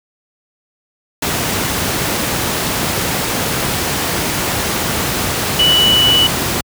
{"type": "tone in noise", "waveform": "sine", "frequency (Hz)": 2960, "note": "F#7", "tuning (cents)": 0, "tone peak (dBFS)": -9, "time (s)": [5.59, 6.27], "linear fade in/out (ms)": 5, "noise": "pink", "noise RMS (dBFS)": -17, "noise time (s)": [1.22, 6.61], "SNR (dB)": 5, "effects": ["high-pass 80 Hz 12 dB/octave"]}